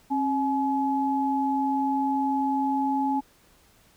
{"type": "tone pair together", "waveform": "sine", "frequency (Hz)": [270.1, 849], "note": ["C#4", "G#5"], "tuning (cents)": [-45, 38], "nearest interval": "octave + minor sixth", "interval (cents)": 1983, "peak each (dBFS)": -25, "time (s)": [0.1, 3.21], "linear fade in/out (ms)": 20, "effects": ["pink hiss -59 dBFS RMS until 3.96 s"]}